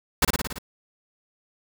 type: noise with echo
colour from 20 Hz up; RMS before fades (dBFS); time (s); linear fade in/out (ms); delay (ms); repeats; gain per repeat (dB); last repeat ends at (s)
pink; -18; 0.22-0.25; 5; 56; 6; -3; 0.586
effects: none